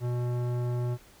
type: tone with tanh clipping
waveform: sine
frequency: 122.1 Hz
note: B2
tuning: 19 cents flat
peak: -29 dBFS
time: 0-0.98 s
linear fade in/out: 50 ms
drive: 16 dB
effects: pink hiss -56 dBFS RMS until 1.2 s